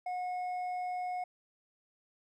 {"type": "tone with hard clipping", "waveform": "sine", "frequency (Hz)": 726, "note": "F#5", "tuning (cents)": -33, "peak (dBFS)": -35, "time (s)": [0.06, 1.24], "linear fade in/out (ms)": 5, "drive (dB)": 4, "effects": []}